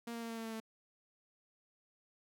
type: tone with pitch steps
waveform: sawtooth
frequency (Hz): 233.9 / 231.9 / 229.9 / 227.9 / 225.9 / 224 / 222.1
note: A#3 / A#3 / A#3 / A#3 / A3 / A3 / A3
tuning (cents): +6 / -9 / -24 / -39 / +46 / +31 / +16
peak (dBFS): -37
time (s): 0.07-0.602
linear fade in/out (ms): 5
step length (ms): 76
effects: none